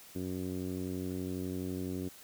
10% pulse tone with low-pass filter, 92 Hz, F#2, 9 cents flat, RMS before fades -37 dBFS, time 0.15-2.09 s, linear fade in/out 10 ms, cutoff 320 Hz, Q 1.7, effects white hiss -54 dBFS RMS until 2.23 s

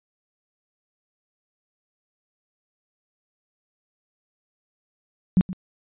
sine tone with echo, 185 Hz, F#3, in tune, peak -12 dBFS, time 5.37-5.41 s, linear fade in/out 0 ms, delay 120 ms, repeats 1, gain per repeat -15 dB, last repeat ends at 5.53 s, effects resampled to 8000 Hz

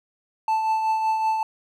triangle tone with tremolo, 880 Hz, A5, in tune, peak -16 dBFS, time 0.48-1.43 s, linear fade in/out 2 ms, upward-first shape triangle, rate 5.3 Hz, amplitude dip 45%, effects none

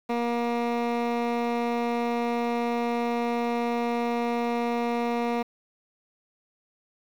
15% pulse tone with low-pass filter, 237 Hz, A#3, 29 cents sharp, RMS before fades -27 dBFS, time 0.09-5.43 s, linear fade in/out 10 ms, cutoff 2900 Hz, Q 0.6, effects 8-bit

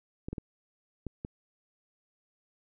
clicks, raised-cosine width 3 ms, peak -23 dBFS, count 5, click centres 0.285 / 0.33 / 0.382 / 1.067 / 1.249 s, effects none

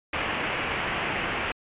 white low-pass noise, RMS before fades -29 dBFS, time 0.13-1.52 s, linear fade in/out 5 ms, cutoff 2900 Hz, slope 48 dB/octave, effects resampled to 8000 Hz

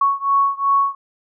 sine beating tone pair, 1108.7 / 1111.4 Hz, C#6 / C#6, 0 / +4 cents, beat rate 2.7 Hz, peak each -17 / -18 dBFS, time 0.01-0.95 s, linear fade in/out 5 ms, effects none

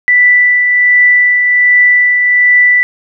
sine tone with tremolo, 1975.5 Hz, B6, in tune, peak -3 dBFS, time 0.08-2.83 s, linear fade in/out 0 ms, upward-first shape triangle, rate 1.3 Hz, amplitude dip 40%, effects none

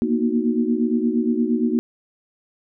sine chord, B major seventh, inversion third, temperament equal with one note detuned, 233.1 / 241.7 / 311.1 / 370 Hz, A#3 / B3 / D#4 / F#4, 0 / -37 / 0 / 0 cents, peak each -21 / -22 / -25 / -26 dBFS, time 0.02-1.79 s, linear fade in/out 0 ms, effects none

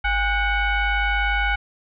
sine tone with frequency modulation, 707 Hz, F5, 21 cents sharp, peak -18 dBFS, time 0.04-1.56 s, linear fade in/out 10 ms, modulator 759 Hz, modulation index 2.3, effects none

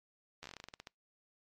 slowing click train, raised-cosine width 0.2 ms, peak -29 dBFS, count 14, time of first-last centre 0.43-0.871 s, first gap 12 ms, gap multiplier 1.16, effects noise-tail reverb RT60 0.2 s tail -26 dB re dry + MP3 64 kbps

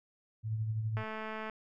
sine tone with tremolo, 109.8 Hz, A2, 3 cents flat, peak -29 dBFS, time 0.43-1.04 s, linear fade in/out 50 ms, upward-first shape triangle, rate 12 Hz, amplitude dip 50%
click train, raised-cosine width 0.5 ms, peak -26 dBFS, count 116, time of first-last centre 0.97-1.498 s, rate 218 Hz
effects none

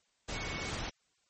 sine tone in noise, 2217 Hz, C#7, in tune, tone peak -42 dBFS, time 0.34-0.7 s, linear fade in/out 10 ms, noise pink, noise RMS -38 dBFS, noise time 0.28-0.9 s, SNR -7 dB, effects white hiss -74 dBFS RMS until 1.29 s + MP3 32 kbps

